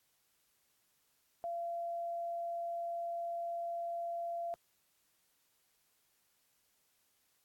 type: tone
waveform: sine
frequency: 684 Hz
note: F5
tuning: 36 cents flat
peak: -36 dBFS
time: 1.44-4.54 s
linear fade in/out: 0 ms
effects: white hiss -75 dBFS RMS until 7.44 s + AAC 64 kbps